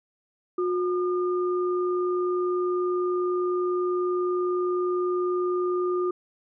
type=tone pair together; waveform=sine; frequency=360.4 / 1210 Hz; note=F#4 / D#6; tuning=-45 / -49 cents; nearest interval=octave + major sixth; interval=2096 cents; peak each=-23 / -32 dBFS; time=0.58-6.11 s; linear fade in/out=5 ms; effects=none